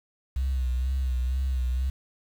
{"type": "tone with vibrato", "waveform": "sine", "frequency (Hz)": 64.3, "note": "C2", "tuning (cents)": -30, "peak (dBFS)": -22, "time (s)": [0.36, 1.9], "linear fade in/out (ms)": 5, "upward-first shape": "sine", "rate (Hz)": 2.1, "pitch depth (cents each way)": 64, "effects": ["tanh soft clip ceiling -21 dBFS", "8-bit"]}